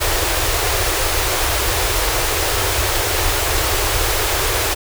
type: band-stop noise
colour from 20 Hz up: pink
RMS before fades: -18 dBFS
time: 0-4.75 s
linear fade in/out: 20 ms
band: 110 to 330 Hz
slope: 48 dB/octave
effects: none